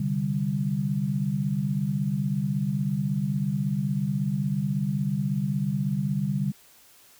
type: chord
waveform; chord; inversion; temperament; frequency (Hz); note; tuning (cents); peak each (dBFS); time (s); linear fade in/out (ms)
sine; C suspended second; none; just; 130.81 / 147.16 / 196.22; C3 / D3 / G3; 0 / +4 / +2; -31 / -27 / -27; 0-6.52; 5
effects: white hiss -55 dBFS RMS until 7.19 s